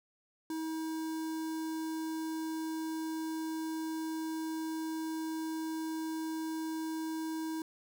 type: tone with notch filter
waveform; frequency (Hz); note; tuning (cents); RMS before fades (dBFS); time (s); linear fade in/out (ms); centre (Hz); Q
square; 319.4; D#4; +45; -37; 0.5-7.62; 2; 2500; 0.99
effects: none